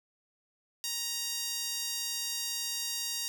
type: tone with high-pass filter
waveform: sawtooth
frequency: 938 Hz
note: A#5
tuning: 11 cents sharp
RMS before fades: -35 dBFS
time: 0.84-3.28 s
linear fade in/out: 0 ms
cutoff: 4800 Hz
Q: 1.3
effects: none